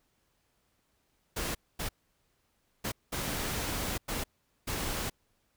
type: noise bursts at uneven times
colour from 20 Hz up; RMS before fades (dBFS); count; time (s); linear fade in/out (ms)
pink; -34; 6; 1.36-1.55 / 1.79-1.89 / 2.84-2.92 / 3.12-3.98 / 4.08-4.24 / 4.67-5.1; 10
effects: pink hiss -74 dBFS RMS until 5.56 s